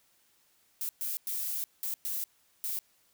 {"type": "noise bursts at uneven times", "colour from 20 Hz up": "violet", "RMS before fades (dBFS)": -34, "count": 6, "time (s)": [[0.81, 0.89], [1.01, 1.17], [1.27, 1.64], [1.83, 1.94], [2.05, 2.24], [2.64, 2.79]], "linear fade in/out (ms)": 0, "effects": ["white hiss -68 dBFS RMS until 3.13 s"]}